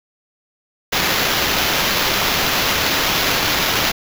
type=noise with sample-and-hold; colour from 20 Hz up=white; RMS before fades=-18 dBFS; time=0.92-3.92 s; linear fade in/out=10 ms; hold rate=8820 Hz; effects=none